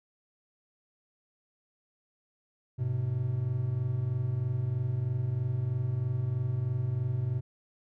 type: tone pair together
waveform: triangle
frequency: 103.83 / 126.95 Hz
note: G#2 / B2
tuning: 0 / +48 cents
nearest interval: minor third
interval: 348 cents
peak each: -31 / -27 dBFS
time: 2.78-7.41 s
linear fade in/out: 20 ms
effects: none